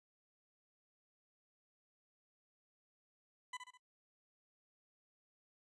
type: tone with echo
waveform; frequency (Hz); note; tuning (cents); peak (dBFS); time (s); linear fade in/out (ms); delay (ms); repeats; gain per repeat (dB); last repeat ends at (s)
20% pulse; 1000; B5; +21; -38; 3.53-3.57; 5; 68; 3; -6; 3.774
effects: noise-tail reverb RT60 0.1 s tail -19 dB re dry + resampled to 24000 Hz